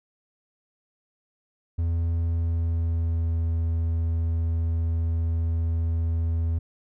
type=tone with pitch glide; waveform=triangle; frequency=83.6 to 82.5 Hz; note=E2 to E2; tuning=+25 to +2 cents; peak=-20 dBFS; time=1.78-6.59 s; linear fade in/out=10 ms; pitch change=-23 cents; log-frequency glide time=2.19-3.4 s; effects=none